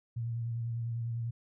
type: tone with vibrato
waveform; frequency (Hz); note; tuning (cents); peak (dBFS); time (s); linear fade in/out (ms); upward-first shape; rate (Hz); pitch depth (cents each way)
sine; 116.5; A#2; -1; -32; 0.16-1.31; 10; sine; 10; 28
effects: none